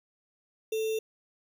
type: tone with sample-and-hold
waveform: sine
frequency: 440 Hz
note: A4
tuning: in tune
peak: -27 dBFS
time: 0.72-0.99 s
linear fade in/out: 5 ms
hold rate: 3150 Hz
effects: none